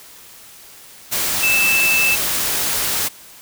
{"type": "tone in noise", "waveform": "sine", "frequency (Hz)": 2637, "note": "E7", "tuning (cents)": 0, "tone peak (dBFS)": -14, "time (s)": [1.42, 2.16], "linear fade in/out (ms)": 20, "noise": "white", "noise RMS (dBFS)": -20, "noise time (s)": [1.11, 3.09], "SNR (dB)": 3, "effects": ["white hiss -42 dBFS RMS until 3.41 s"]}